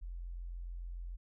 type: tone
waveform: sine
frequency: 43.45 Hz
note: F1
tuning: 8 cents flat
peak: -40 dBFS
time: 0.01-1.17 s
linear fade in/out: 20 ms
effects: none